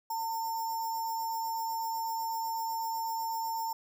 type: tone with sample-and-hold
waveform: sine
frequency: 904 Hz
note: A5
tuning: 47 cents sharp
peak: -31 dBFS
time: 0.1-3.73 s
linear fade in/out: 5 ms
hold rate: 6300 Hz
effects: none